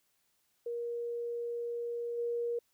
sine tone with level steps, 473 Hz, A#4, 25 cents sharp, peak -34 / -31 dBFS, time 0.66-2.59 s, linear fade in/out 5 ms, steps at 2.17 s, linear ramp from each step 20 ms, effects white hiss -75 dBFS RMS until 2.73 s

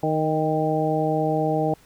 harmonic tone with a mistuned harmonic, 155.56 Hz, D#3, in tune, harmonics 1 / 2 / 3 / 4 / 5, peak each -26 / -26 / -26 / -26 / -26 dBFS, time 0.03-1.74 s, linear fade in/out 2 ms, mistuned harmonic 5, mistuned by +23 cents, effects pink hiss -55 dBFS RMS until 1.85 s

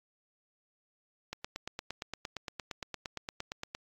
click train, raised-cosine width 0.2 ms, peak -20 dBFS, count 22, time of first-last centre 1.33-3.749 s, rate 8.68 Hz, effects AAC 64 kbps

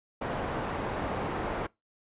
white low-pass noise, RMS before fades -33 dBFS, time 0.21-1.67 s, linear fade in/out 10 ms, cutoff 900 Hz, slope 12 dB/octave, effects noise-tail reverb RT60 0.2 s tail -23 dB re dry + resampled to 8000 Hz

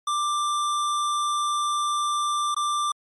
square tone with dropouts, 1182 Hz, D6, 11 cents sharp, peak -23 dBFS, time 0.07-2.92 s, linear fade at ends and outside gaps 5 ms, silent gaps 2.546-2.564 s, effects MP3 48 kbps

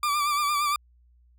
40% pulse tone with vibrato, 1174.7 Hz, D6, in tune, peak -22 dBFS, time 0.03-0.76 s, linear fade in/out 2 ms, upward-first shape sine, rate 8.7 Hz, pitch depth 47 cents each way, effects added 60 Hz sine -56 dBFS peak until 1.38 s

